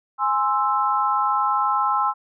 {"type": "chord", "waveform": "sine", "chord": "Ab augmented", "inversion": "none", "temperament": "equal", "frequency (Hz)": [830.6, 1046.5, 1318.5], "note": ["Ab5", "C6", "E6"], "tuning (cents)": [0, 0, 0], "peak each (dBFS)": [-23, -22, -22], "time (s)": [0.18, 2.14], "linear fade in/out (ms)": 50, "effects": []}